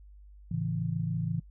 sine chord, A major, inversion none, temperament equal, 110 / 138.59 / 164.81 Hz, A2 / C#3 / E3, 0 / 0 / 0 cents, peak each -34 / -34 / -31 dBFS, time 0.51-1.4 s, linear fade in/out 5 ms, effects noise-tail reverb RT60 0.1 s tail -26 dB re dry + added 50 Hz sine -49 dBFS peak until 1.5 s

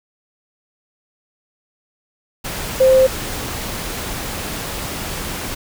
sine tone in noise, 523.3 Hz, C5, in tune, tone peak -8 dBFS, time 2.8-3.07 s, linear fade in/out 10 ms, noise pink, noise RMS -26 dBFS, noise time 2.44-5.55 s, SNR +15 dB, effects none

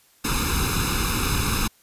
pink noise with comb filter, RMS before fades -23 dBFS, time 0.24-1.68 s, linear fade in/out 10 ms, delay 0.78 ms, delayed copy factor +1, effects white hiss -58 dBFS RMS until 1.82 s + resampled to 32000 Hz

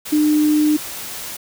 sine tone in noise, 302.2 Hz, D4, 50 cents sharp, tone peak -12 dBFS, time 0.12-0.77 s, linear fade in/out 10 ms, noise white, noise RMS -30 dBFS, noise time 0.05-1.37 s, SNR +15 dB, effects none

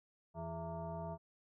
sine tone with frequency modulation, 415.3 Hz, G#4, in tune, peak -40 dBFS, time 0.34-1.18 s, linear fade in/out 50 ms, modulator 250 Hz, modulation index 2, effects none

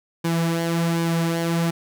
sawtooth tone with flanger, 167.1 Hz, E3, 24 cents sharp, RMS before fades -22 dBFS, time 0.24-1.71 s, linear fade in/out 10 ms, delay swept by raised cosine 1.5 to 5.2 ms, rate 1.3 Hz, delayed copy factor -0.55, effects none

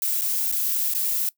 violet noise with dropouts, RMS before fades -24 dBFS, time 0.02-1.29 s, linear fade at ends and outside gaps 1 ms, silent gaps 0.212-0.218 / 0.516-0.523 / 0.938-0.948 s, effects noise-tail reverb RT60 0.1 s tail -20 dB re dry

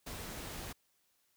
pink noise, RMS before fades -44 dBFS, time 0.06-0.73 s, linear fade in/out 10 ms, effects white hiss -75 dBFS RMS until 1.36 s

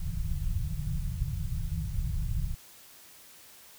pink low-pass noise, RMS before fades -31 dBFS, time 0-2.55 s, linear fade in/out 5 ms, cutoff 170 Hz, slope 96 dB/octave, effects white hiss -53 dBFS RMS until 3.78 s

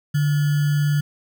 sine tone with sample-and-hold, 146.9 Hz, D3, 1 cent sharp, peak -16 dBFS, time 0.14-1.01 s, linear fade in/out 10 ms, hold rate 1575 Hz, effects none

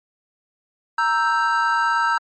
triangle chord, E diminished, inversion second, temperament equal, 932.3 / 1318.5 / 1568 Hz, Bb5 / E6 / G6, 0 / 0 / 0 cents, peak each -19 / -19 / -20 dBFS, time 0.98-2.18 s, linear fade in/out 5 ms, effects MP3 32 kbps

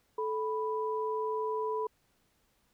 sine tone pair together, 435.3 / 987.8 Hz, A4 / B5, -19 / 0 cents, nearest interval octave + major second, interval 1419 cents, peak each -32 / -34 dBFS, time 0.18-1.87 s, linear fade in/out 5 ms, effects pink hiss -72 dBFS RMS until 2.73 s

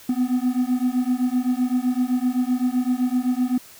triangle beating tone pair, 246.9 / 254.7 Hz, B3 / C4, 0 / -46 cents, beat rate 7.8 Hz, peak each -20 dBFS, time 0.09-3.58 s, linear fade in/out 5 ms, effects white hiss -46 dBFS RMS until 3.79 s

